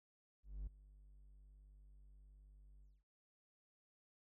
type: tone with ADSR envelope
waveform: triangle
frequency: 49.37 Hz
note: G1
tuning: 13 cents sharp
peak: -39 dBFS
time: 0.43-3.04 s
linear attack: 240 ms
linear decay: 8 ms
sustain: -19 dB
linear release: 220 ms
effects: none